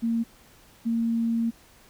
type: tone pair in turn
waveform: sine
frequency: 230 / 230 Hz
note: A#3 / A#3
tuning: -23 / -23 cents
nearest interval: unison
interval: 0 cents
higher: neither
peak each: -22 / -22 dBFS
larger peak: neither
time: 0.02-0.24 / 0.85-1.51 s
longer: second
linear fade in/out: 20 ms
effects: pink hiss -55 dBFS RMS until 1.89 s